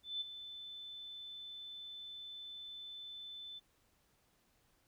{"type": "tone with ADSR envelope", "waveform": "sine", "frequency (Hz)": 3520, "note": "A7", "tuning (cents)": 0, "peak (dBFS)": -35, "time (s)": [0.03, 3.6], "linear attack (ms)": 180, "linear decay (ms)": 16, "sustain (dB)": -11, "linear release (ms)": 22, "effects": ["pink hiss -74 dBFS RMS until 4.87 s"]}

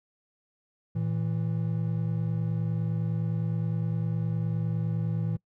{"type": "tone pair together", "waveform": "triangle", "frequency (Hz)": [114.1, 163.86], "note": ["A#2", "E3"], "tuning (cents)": [-37, -10], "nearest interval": "tritone", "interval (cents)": 627, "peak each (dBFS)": -27, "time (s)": [0.95, 5.37], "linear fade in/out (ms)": 10, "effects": ["noise-tail reverb RT60 0.1 s tail -24 dB re dry"]}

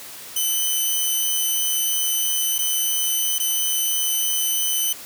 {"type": "tone with dropouts", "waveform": "5% pulse", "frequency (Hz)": 3027, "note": "F#7", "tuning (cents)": 39, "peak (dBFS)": -11, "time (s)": [0.36, 4.93], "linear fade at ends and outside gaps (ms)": 5, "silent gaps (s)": [[2.582, 2.588], [3.384, 3.398]], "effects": ["white hiss -38 dBFS RMS until 5.05 s", "high-pass 100 Hz 12 dB/octave"]}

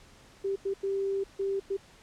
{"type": "tone bursts at uneven times", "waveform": "sine", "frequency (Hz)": 392, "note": "G4", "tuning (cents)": 0, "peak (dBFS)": -27, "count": 5, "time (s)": [[0.44, 0.56], [0.65, 0.74], [0.83, 1.24], [1.39, 1.6], [1.7, 1.77]], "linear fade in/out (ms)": 10, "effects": ["pink hiss -56 dBFS RMS until 2.02 s", "low-pass 8000 Hz 12 dB/octave"]}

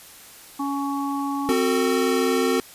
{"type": "harmonic tone", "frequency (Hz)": 279.6, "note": "C#4", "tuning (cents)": 15, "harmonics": [1, 3, 4], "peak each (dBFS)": [-25, -30, -30], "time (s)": [0.59, 1.53], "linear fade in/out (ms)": 10}
{"type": "chord", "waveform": "square", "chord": "F# diminished", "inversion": "second", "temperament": "equal with one note detuned", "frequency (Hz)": [261.6, 370, 449.8], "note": ["C4", "F#4", "A4"], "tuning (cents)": [0, 0, 38], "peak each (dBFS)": -24, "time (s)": [1.49, 2.6], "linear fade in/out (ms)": 0}
{"effects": ["white hiss -45 dBFS RMS until 2.74 s", "resampled to 32000 Hz"]}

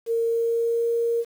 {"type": "tone with pitch glide", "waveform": "sine", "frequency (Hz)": [460.3, 466.2], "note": ["A#4", "A#4"], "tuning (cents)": [-22, 0], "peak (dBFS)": -20, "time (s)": [0.06, 1.25], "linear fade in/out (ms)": 50, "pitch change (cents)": 22, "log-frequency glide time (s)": [0.21, 0.89], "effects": ["8-bit"]}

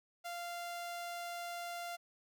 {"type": "tone", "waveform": "sawtooth", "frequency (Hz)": 694, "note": "F5", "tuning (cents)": -11, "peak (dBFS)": -37, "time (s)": [0.24, 1.97], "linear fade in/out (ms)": 20, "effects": []}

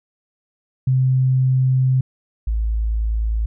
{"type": "tone pair in turn", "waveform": "sine", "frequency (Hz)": [130, 54.85], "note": ["C3", "A1"], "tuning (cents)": [-11, -5], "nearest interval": "octave + minor third", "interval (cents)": 1494, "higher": "first", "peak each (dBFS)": [-13, -17], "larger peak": "first", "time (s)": [[0.87, 2.01], [2.47, 3.46]], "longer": "first", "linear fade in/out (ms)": 5, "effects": []}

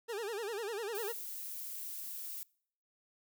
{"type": "tone with vibrato", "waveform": "40% pulse", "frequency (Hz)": 431.9, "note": "A4", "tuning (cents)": -32, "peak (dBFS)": -36, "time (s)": [0.08, 1.13], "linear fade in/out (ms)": 20, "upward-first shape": "sine", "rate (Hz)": 10, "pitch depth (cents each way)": 170}
{"type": "noise", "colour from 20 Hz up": "violet", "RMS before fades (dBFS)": -43, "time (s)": [0.95, 2.43], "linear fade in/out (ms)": 0}
{"effects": ["noise-tail reverb RT60 0.6 s tail -25 dB re dry"]}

